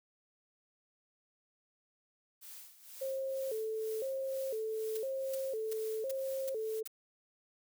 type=noise with tremolo; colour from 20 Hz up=blue; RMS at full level=-49 dBFS; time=2.41-6.81 s; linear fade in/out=20 ms; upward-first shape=sine; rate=2.1 Hz; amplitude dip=75%
type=tone with vibrato; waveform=sine; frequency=484.7 Hz; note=B4; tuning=32 cents flat; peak=-34 dBFS; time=3.01-6.83 s; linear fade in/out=10 ms; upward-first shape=square; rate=0.99 Hz; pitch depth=170 cents each way
type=noise bursts; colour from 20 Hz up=blue; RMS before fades=-42 dBFS; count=6; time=4.95-6.876 s; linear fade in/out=5 ms; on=21 ms; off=360 ms
effects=none